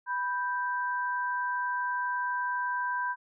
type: tone pair together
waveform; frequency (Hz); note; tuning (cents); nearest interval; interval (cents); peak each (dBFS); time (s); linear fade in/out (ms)
sine; 987.8 / 1568; B5 / G6; 0 / 0; minor sixth; 800; -30 / -32; 0.06-3.16; 50
effects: none